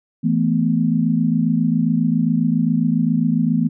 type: chord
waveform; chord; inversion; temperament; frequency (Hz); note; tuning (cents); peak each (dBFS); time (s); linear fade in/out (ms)
sine; E suspended fourth; none; just; 164.81 / 219.8 / 247.2; E3 / A3 / B3; 0 / -2 / +2; -19; 0.23-3.69; 20
effects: none